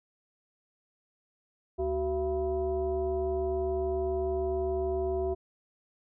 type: tone with frequency modulation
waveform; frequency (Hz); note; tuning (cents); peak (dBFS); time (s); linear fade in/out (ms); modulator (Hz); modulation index
sine; 376; F#4; +28; -27; 1.78-5.35; 20; 303; 0.89
effects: none